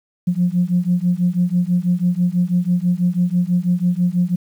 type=beating tone pair; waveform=sine; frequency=174.61 / 180.71 Hz; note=F3 / F#3; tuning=0 / -41 cents; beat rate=6.1 Hz; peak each=-17 dBFS; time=0.27-4.36 s; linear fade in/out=10 ms; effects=tanh soft clip ceiling -7 dBFS + 8-bit